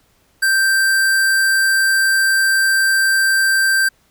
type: tone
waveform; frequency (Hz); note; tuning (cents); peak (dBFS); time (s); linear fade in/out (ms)
square; 1568; G6; 0; -13; 0.42-3.89; 10
effects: pink hiss -58 dBFS RMS until 4.1 s